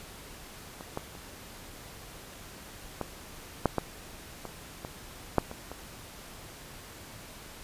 clicks, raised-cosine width 1 ms, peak -27 / -18 / -30 / -17 / -8 / -12 / -23 / -23 / -7 / -25 / -25 dBFS, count 11, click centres 0.809 / 0.974 / 1.152 / 3.013 / 3.657 / 3.783 / 4.453 / 4.849 / 5.383 / 5.514 / 5.716 s, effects pink hiss -47 dBFS RMS until 7.63 s + resampled to 32000 Hz

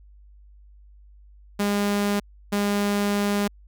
sawtooth tone bursts at uneven times, 203.6 Hz, G#3, 34 cents flat, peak -17 dBFS, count 2, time 1.59-2.2 / 2.52-3.48 s, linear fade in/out 10 ms, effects added 50 Hz sine -47 dBFS peak until 3.67 s

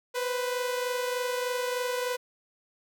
sawtooth tone pair together, 493.9 / 517.2 Hz, B4 / C5, 0 / -20 cents, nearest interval minor second, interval 80 cents, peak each -25 / -32 dBFS, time 0.14-2.17 s, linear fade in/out 20 ms, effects none

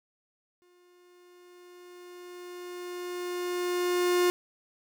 45% pulse tone with exponential growth, 356.3 Hz, F4, 35 cents sharp, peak -21 dBFS, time 0.62-4.3 s, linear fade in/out 0 ms, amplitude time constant 800 ms, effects none

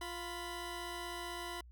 15% pulse tone pair together, 349.2 / 991.7 Hz, F4 / B5, 0 / +7 cents, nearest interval octave + tritone, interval 1807 cents, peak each -37 / -38 dBFS, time 0.01-1.61 s, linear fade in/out 5 ms, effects added 60 Hz sine -53 dBFS peak until 1.71 s

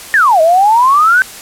sine exponential two-way sweep, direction down then up, 1864.7 to 622.3 to 1556 Hz, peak -5 dBFS, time 0.14-1.22 s, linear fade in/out 0 ms, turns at 0.41 s, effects white hiss -30 dBFS RMS until 1.41 s + low-pass 12000 Hz 12 dB/octave

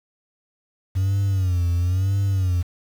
sine tone with vibrato, 92.5 Hz, F#2, in tune, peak -15 dBFS, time 0.95-2.63 s, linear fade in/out 20 ms, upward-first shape sine, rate 1 Hz, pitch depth 120 cents each way, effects tanh soft clip ceiling -17 dBFS + 7-bit

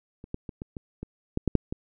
clicks, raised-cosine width 3 ms, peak -29 / -18 / -23 / -22 / -23 / -22 / -13 / -10 / -6 / -18 dBFS, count 10, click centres 0.241 / 0.344 / 0.492 / 0.619 / 0.768 / 1.03 / 1.374 / 1.477 / 1.553 / 1.725 s, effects none

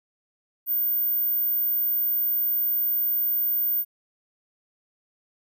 sine tone, 14460 Hz, A9, 46 cents sharp, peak -21 dBFS, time 0.66-3.85 s, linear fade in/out 50 ms, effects none

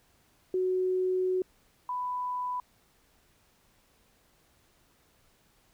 sine tone pair in turn, 370 / 994.1 Hz, F#4 / B5, 0 / +11 cents, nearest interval octave + perfect fourth, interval 1711 cents, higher second, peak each -25 / -30 dBFS, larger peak first, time 0.54-1.42 / 1.89-2.6 s, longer first, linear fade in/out 2 ms, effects pink hiss -66 dBFS RMS until 5.73 s

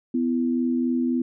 sine tone pair together, 249.9 / 333.6 Hz, B3 / E4, +21 / +21 cents, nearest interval perfect fourth, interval 500 cents, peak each -21 / -27 dBFS, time 0.14-1.22 s, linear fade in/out 5 ms, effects none

